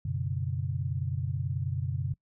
sine chord, F# suspended fourth, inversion none, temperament equal with one note detuned, 92.5 / 123.47 / 141.91 Hz, F#2 / B2 / C#3, 0 / 0 / +41 cents, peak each -33 dBFS, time 0.05-2.14 s, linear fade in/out 5 ms, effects noise-tail reverb RT60 0.1 s tail -23 dB re dry

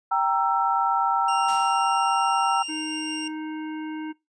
sine chord, E diminished, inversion first, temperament equal with one note detuned, 784 / 932.3 / 1331.5 Hz, G5 / Bb5 / E6, 0 / 0 / +17 cents, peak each -24 dBFS, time 0.11-2.63 s, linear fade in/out 10 ms
sawtooth tone, 2794 Hz, F7, in tune, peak -27 dBFS, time 1.28-3.28 s, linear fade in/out 5 ms
white noise with exponential decay, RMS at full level -36 dBFS, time 1.48-2.13 s, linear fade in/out 5 ms, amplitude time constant 140 ms
harmonic tone, 311.1 Hz, D#4, in tune, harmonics 1 / 3 / 5 / 7 / 9, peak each -30 / -40 / -44 / -47 / -49 dBFS, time 2.68-4.13 s, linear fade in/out 20 ms
effects noise-tail reverb RT60 0.2 s tail -22 dB re dry + resampled to 22050 Hz

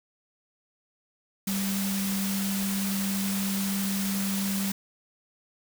sine tone in noise, 196 Hz, G3, in tune, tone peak -27 dBFS, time 1.47-4.72 s, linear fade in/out 5 ms, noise white, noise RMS -33 dBFS, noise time 1.47-4.72 s, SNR +3 dB, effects none

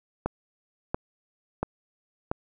click train, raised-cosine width 1 ms, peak -12 dBFS, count 4, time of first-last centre 0.26-2.315 s, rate 1.46 Hz, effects none

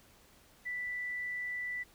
sine tone, 1975.5 Hz, B6, in tune, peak -35 dBFS, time 0.65-1.84 s, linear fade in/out 20 ms, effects pink hiss -62 dBFS RMS until 1.94 s

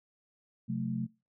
sine chord, F# diminished, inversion second, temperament equal with one note detuned, 130.81 / 180.77 / 220 Hz, C3 / F#3 / A3, 0 / -40 / 0 cents, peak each -36 / -36 / -34 dBFS, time 0.68-1.07 s, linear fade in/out 20 ms, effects noise-tail reverb RT60 0.3 s tail -26 dB re dry

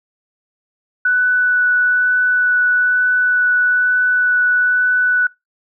sine tone with vibrato, 1485 Hz, F#6, 6 cents sharp, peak -11 dBFS, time 1.05-5.27 s, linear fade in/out 5 ms, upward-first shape sine, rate 1.1 Hz, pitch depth 8 cents each way, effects noise-tail reverb RT60 0.2 s tail -23 dB re dry

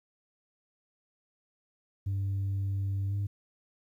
sine tone with pitch glide, 98 to 100.58 Hz, G2 to G2, 0 to +45 cents, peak -26 dBFS, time 2.06-3.27 s, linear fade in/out 10 ms, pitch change +45 cents, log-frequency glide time 3.08-3.14 s, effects tanh soft clip ceiling -27 dBFS + 11-bit

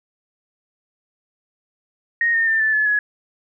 sine tone with pitch steps, 1864.7 / 1827.4 / 1790.8 / 1755 / 1719.8 / 1685.4 Hz, A#6 / A#6 / A6 / A6 / A6 / G#6, 0 / -35 / +30 / -5 / -40 / +25 cents, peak -15 dBFS, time 2.21-2.99 s, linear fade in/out 2 ms, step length 130 ms, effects none

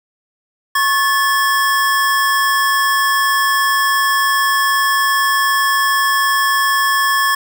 square tone pair together, 1094 / 1736.6 Hz, C#6 / A6, -23 / -23 cents, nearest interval minor sixth, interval 800 cents, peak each -16 dBFS, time 0.75-7.35 s, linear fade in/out 5 ms, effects none

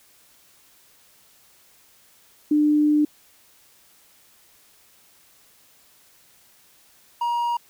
sine / triangle tone pair in turn, 299 / 949.3 Hz, D4 / A#5, +31 / +31 cents, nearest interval octave + minor sixth, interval 2000 cents, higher second, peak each -15 / -19 dBFS, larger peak first, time 2.51-3.05 / 7.21-7.57 s, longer first, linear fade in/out 5 ms, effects white hiss -56 dBFS RMS until 7.69 s

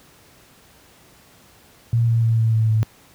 sine tone with pitch steps, 116.54 / 115.13 / 113.75 / 112.38 / 111.02 / 109.68 Hz, A#2 / A#2 / A#2 / A2 / A2 / A2, 0 / -21 / -42 / +37 / +16 / -5 cents, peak -14 dBFS, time 1.93-2.83 s, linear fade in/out 0 ms, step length 150 ms, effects pink hiss -51 dBFS RMS until 3.14 s + high-pass 60 Hz 12 dB/octave

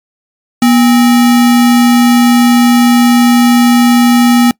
sine tone with sample-and-hold, 241.4 Hz, B3, 39 cents flat, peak -3 dBFS, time 0.62-4.51 s, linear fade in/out 2 ms, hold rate 1050 Hz, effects noise-tail reverb RT60 0.1 s tail -24 dB re dry + MP3 96 kbps

